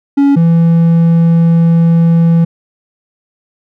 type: tone pair in turn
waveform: triangle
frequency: 280.6 / 166.85 Hz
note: C#4 / E3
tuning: +21 / +21 cents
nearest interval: major sixth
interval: 900 cents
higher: first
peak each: -3 dBFS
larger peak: neither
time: 0.17-0.36 / 0.36-2.45 s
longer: second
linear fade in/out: 10 ms
effects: none